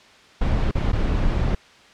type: noise with dropouts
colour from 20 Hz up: brown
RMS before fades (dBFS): -20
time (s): 0.41-1.55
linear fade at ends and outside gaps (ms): 5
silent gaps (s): 0.713-0.751 / 0.92-0.929
effects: white hiss -49 dBFS RMS until 1.93 s + low-pass 4000 Hz 12 dB/octave